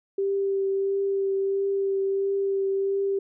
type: tone with vibrato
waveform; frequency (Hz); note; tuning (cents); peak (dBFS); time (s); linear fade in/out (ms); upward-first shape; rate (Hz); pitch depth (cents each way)
sine; 392; G4; 0; -22; 0.18-3.19; 5; triangle; 1.5; 15
effects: none